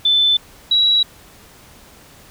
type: tone pair in turn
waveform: sine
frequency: 3520 / 3892 Hz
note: A7 / B7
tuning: 0 / -26 cents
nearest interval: major second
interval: 174 cents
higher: second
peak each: -11 dBFS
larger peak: neither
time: 0.05-0.37 / 0.71-1.03 s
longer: neither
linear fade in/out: 5 ms
effects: pink hiss -45 dBFS RMS until 2.3 s